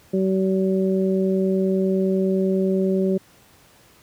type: harmonic tone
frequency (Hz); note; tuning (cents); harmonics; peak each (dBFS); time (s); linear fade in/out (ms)
190; F#3; +46; 1 / 2 / 3; -20 / -21 / -28; 0.13-3.18; 10
effects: pink hiss -53 dBFS RMS until 4.02 s + high-pass 60 Hz 12 dB/octave